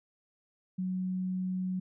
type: tone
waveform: sine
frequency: 185 Hz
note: F#3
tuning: in tune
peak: -30 dBFS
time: 0.78-1.8 s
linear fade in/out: 10 ms
effects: none